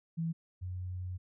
sine tone pair in turn, 164.81 / 91.12 Hz, E3 / F#2, 0 / -26 cents, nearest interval minor seventh, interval 1026 cents, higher first, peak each -31 / -36 dBFS, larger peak first, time 0.17-0.33 / 0.61-1.18 s, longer second, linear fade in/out 20 ms, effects none

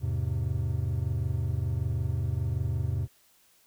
triangle chord, E augmented, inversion none, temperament equal with one note detuned, 82.41 / 103.83 / 129.09 Hz, E2 / G#2 / B#2, 0 / 0 / -23 cents, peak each -29 dBFS, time 0-3.08 s, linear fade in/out 50 ms, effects white hiss -63 dBFS RMS until 3.66 s

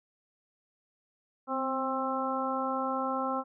harmonic tone with a mistuned harmonic, 265 Hz, C4, 22 cents sharp, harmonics 1 / 2 / 3 / 4 / 5, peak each -35 / -35 / -35 / -35 / -35 dBFS, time 1.47-3.44 s, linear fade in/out 50 ms, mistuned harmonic 1, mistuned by -31 cents, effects none

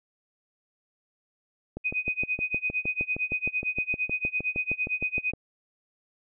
click train, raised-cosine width 2 ms, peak -21 dBFS, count 24, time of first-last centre 1.77-5.336 s, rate 6.45 Hz
sine tone with tremolo, 2500 Hz, D#7, 8 cents sharp, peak -23 dBFS, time 1.84-5.32 s, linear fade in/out 20 ms, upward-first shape sine, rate 8.8 Hz, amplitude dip 95%
effects none

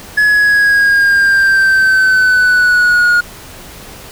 triangle exponential sweep, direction down, 1700 to 1431 Hz, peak -5 dBFS, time 0.17-3.21 s, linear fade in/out 10 ms, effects pink hiss -33 dBFS RMS until 4.11 s

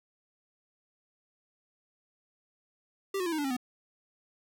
square tone with pitch steps, 392 / 363.6 / 337.3 / 312.9 / 290.3 / 269.3 / 249.8 Hz, G4 / F#4 / E4 / D#4 / D4 / C#4 / B3, 0 / -30 / +40 / +10 / -20 / -50 / +20 cents, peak -30 dBFS, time 3.14-3.567 s, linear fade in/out 5 ms, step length 61 ms, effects none

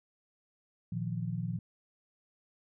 sine chord, Bb suspended fourth, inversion none, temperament equal, 116.54 / 155.56 / 174.61 Hz, Bb2 / Eb3 / F3, 0 / 0 / 0 cents, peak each -36 / -38 / -36 dBFS, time 0.92-1.59 s, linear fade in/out 5 ms, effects none

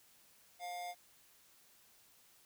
square tone with amplitude modulation, 708 Hz, F5, 23 cents sharp, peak -40 dBFS, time 0.59-0.95 s, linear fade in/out 50 ms, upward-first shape sine, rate 180 Hz, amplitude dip 45%, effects white hiss -66 dBFS RMS until 2.45 s

